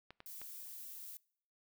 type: clicks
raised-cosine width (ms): 0.3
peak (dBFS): -34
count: 3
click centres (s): 0.106 / 0.204 / 0.416
type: noise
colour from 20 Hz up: violet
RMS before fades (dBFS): -49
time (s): 0.26-1.17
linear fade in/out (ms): 0
effects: noise-tail reverb RT60 0.6 s tail -24 dB re dry